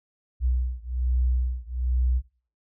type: beating tone pair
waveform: sine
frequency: 61.74 / 62.94 Hz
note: B1 / B1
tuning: 0 / +33 cents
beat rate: 1.2 Hz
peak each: -25 / -26 dBFS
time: 0.4-2.22 s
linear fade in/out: 50 ms
effects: noise-tail reverb RT60 0.4 s tail -18 dB re dry